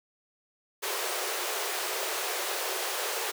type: high-pass noise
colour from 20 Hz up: pink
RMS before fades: -32 dBFS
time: 0.82-3.32 s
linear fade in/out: 20 ms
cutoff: 360 Hz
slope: 96 dB/octave
effects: none